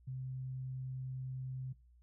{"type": "tone", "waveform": "sine", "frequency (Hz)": 130, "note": "C3", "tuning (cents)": -11, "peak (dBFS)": -39, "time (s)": [0.07, 1.73], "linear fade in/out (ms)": 10, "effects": ["noise-tail reverb RT60 0.3 s tail -22 dB re dry", "added 60 Hz sine -61 dBFS peak until 2.02 s"]}